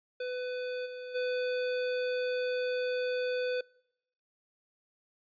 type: tone with level steps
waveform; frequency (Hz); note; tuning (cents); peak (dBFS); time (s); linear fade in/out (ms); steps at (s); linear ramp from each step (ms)
square; 500; B4; +21; -34 / -40 / -30; 0.2-3.61; 5; 0.85 / 1.14; 20
effects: noise-tail reverb RT60 0.8 s tail -26 dB re dry + resampled to 11025 Hz

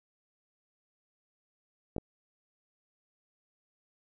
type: clicks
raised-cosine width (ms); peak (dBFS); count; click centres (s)
2; -21; 2; 1.964 / 1.982
effects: none

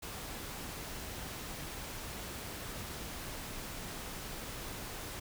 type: noise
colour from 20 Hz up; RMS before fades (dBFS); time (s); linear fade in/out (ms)
pink; -43; 0.02-5.2; 10
effects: none

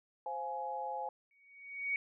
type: chord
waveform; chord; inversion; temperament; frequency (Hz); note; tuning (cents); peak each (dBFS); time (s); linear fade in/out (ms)
sine; F minor; second; just; 523.8 / 698.5 / 838.1; C5 / F5 / Ab5; +2 / 0 / +16; -43 / -44 / -38; 0.26-1.09; 2
type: tone with exponential growth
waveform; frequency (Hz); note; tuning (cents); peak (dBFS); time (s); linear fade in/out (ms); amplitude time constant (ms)
sine; 2243; C#7; +20; -29; 1.31-1.96; 1; 140
effects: none

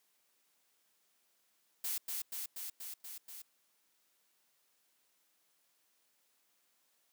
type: noise with echo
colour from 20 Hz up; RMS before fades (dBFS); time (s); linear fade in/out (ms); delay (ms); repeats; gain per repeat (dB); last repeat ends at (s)
blue; -37; 1.84-1.98; 5; 240; 6; -2; 3.42
effects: white hiss -75 dBFS RMS until 7.12 s + high-pass 200 Hz 12 dB/octave

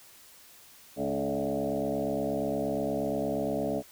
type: tone with frequency modulation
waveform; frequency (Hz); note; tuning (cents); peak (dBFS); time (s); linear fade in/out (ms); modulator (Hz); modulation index
sine; 428.2; A4; -47; -27; 0.96-3.83; 50; 68.5; 3.7
effects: white hiss -54 dBFS RMS until 3.91 s

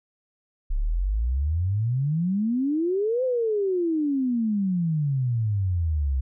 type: exponential two-way sweep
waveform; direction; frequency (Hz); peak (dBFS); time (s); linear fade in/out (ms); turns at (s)
sine; up then down; 32.25 to 523 to 63.9; -21; 0.7-6.21; 10; 3.24
effects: none

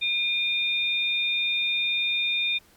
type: tone pair together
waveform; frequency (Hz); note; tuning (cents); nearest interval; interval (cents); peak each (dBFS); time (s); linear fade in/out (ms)
sine; 2423 / 3639; D#7 / A#7; -47 / -42; perfect fifth; 705; -25 / -25; 0.01-2.59; 20
effects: pink hiss -57 dBFS RMS until 2.76 s + MP3 96 kbps

